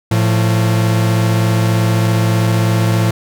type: tone pair together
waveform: 45% pulse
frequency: 111.34 / 174.61 Hz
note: A2 / F3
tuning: +21 / 0 cents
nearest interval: minor sixth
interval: 779 cents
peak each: -12 / -18 dBFS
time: 0.11-3.11 s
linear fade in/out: 5 ms
effects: none